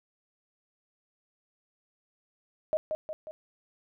sine tone with echo, 622.3 Hz, D#5, in tune, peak -23 dBFS, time 2.73-2.77 s, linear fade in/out 0 ms, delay 180 ms, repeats 3, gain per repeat -5 dB, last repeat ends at 3.31 s, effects none

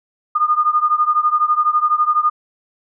sine beating tone pair, 1216 / 1228 Hz, D#6 / D#6, -40 / -23 cents, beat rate 12 Hz, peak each -15 / -17 dBFS, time 0.35-2.3 s, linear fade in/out 10 ms, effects none

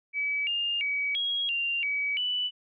sine tone with pitch steps, 2287 / 2816 / 2272 / 3297 / 2780 / 2276 / 2975 Hz, D7 / F7 / C#7 / G#7 / F7 / C#7 / F#7, -47 / +14 / +42 / -13 / -9 / +45 / +9 cents, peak -26 dBFS, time 0.13-2.51 s, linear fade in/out 50 ms, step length 340 ms, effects none

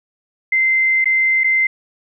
sine tone with dropouts, 2077 Hz, C7, 13 cents flat, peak -12 dBFS, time 0.52-1.67 s, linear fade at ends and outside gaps 5 ms, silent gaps 1.044-1.056 / 1.436-1.442 s, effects none

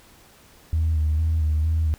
sine tone with vibrato, 78.6 Hz, D#2, 18 cents sharp, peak -17 dBFS, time 0.73-1.94 s, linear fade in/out 0 ms, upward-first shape square, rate 2.2 Hz, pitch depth 36 cents each way, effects tanh soft clip ceiling -15 dBFS + pink hiss -52 dBFS RMS until 1.98 s

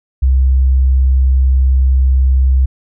sine tone, 65.41 Hz, C2, in tune, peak -7 dBFS, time 0.22-2.66 s, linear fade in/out 10 ms, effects none

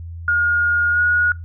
sine tone with pitch glide, 1427 to 1448.6 Hz, F6 to F#6, +37 to -37 cents, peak -13 dBFS, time 0.28-1.32 s, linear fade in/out 2 ms, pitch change +26 cents, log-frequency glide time 0.91-1 s, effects noise-tail reverb RT60 0.2 s tail -22 dB re dry + added 84 Hz sine -29 dBFS peak until 1.44 s

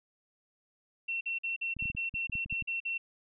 sine tone bursts, 2712 Hz, E7, 49 cents sharp, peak -31 dBFS, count 11, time 1.08-2.98 s, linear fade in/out 10 ms, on 130 ms, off 47 ms
clicks, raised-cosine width 5 ms, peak -30 dBFS, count 11, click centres 1.767 / 1.825 / 1.856 / 1.901 / 1.95 / 2.141 / 2.297 / 2.354 / 2.46 / 2.526 / 2.623 s
effects none

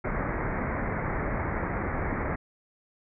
pink low-pass noise, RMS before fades -30 dBFS, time 0.04-2.36 s, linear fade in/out 10 ms, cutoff 2200 Hz, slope 96 dB/octave, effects none

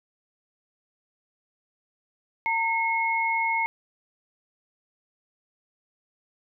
sine tone pair together, 912.4 / 2170 Hz, A#5 / C#7, -37 / -37 cents, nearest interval octave + minor third, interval 1500 cents, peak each -25 dBFS, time 2.46-3.66 s, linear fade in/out 0 ms, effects none

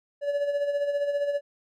triangle tone with tremolo, 573 Hz, D5, 43 cents flat, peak -20 dBFS, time 0.21-1.41 s, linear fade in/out 50 ms, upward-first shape sine, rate 15 Hz, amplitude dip 55%, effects none

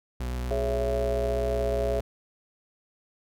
40% pulse tone with vibrato, 61.74 Hz, B1, in tune, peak -28 dBFS, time 0.2-2.01 s, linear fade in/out 5 ms, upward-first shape square, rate 8.7 Hz, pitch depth 14 cents each way
sine chord, C# minor, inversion second, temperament just, 415.8 / 554.4 / 665.2 Hz, G#4 / C#5 / E5, +2 / 0 / +16 cents, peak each -30 dBFS, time 0.51-2 s, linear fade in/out 0 ms
effects none

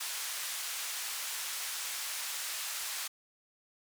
white band-pass noise, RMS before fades -38 dBFS, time 0-3.08 s, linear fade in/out 10 ms, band 1000 to 11000 Hz, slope 12 dB/octave, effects none

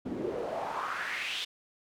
pink noise with band-pass filter sweep, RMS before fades -35 dBFS, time 0.05-1.45 s, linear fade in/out 10 ms, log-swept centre 260 to 3600 Hz, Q 4, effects none

